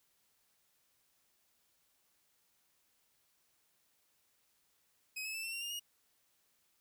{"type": "tone with pitch steps", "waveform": "sawtooth", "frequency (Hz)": [2534, 2587, 2642, 2697, 2754, 2812, 2871], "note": ["D#7", "E7", "E7", "E7", "F7", "F7", "F7"], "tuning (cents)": [31, -33, 3, 39, -25, 11, 47], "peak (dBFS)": -36, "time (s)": [5.16, 5.797], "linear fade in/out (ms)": 10, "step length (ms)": 91, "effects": ["white hiss -75 dBFS RMS until 6.8 s"]}